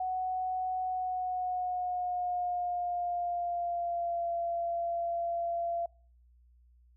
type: tone with pitch glide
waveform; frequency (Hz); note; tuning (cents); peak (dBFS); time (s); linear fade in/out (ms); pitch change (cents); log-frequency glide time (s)
sine; 742 to 684.4; F#5 to F5; +5 to -35; -30; 0-5.86; 5; -140; 0.83-4.32
effects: noise-tail reverb RT60 0.5 s tail -25 dB re dry + added 60 Hz sine -59 dBFS peak until 6.96 s